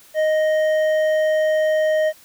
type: tone with hard clipping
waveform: sine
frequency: 622 Hz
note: D#5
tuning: 1 cent flat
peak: -17 dBFS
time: 0.14-2.13 s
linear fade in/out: 50 ms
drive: 7 dB
effects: white hiss -49 dBFS RMS until 2.24 s